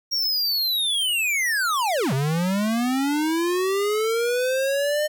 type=linear two-way sweep; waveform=square; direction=down then up; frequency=5620 to 128.9 to 610 Hz; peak=-21 dBFS; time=0.11-5.08 s; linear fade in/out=20 ms; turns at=2.13 s; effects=none